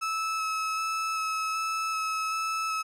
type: tone with vibrato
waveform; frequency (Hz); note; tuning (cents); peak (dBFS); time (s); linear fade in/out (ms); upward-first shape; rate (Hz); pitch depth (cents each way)
35% pulse; 1300; E6; -24; -26; 0.01-2.83; 20; square; 1.3; 9
effects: low-pass 10000 Hz 12 dB/octave